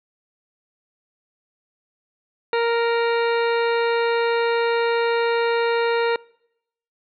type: harmonic tone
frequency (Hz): 466.2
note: A#4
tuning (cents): 0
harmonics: 1 / 2 / 3 / 4 / 5 / 6 / 8 / 9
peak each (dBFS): -19 / -25 / -29 / -31 / -33 / -35 / -37 / -38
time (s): 2.53-6.16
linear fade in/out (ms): 2
effects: noise-tail reverb RT60 0.8 s tail -25 dB re dry